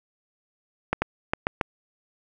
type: clicks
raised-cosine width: 0.5 ms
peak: -7 dBFS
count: 5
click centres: 0.93 / 1.02 / 1.335 / 1.469 / 1.612 s
effects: none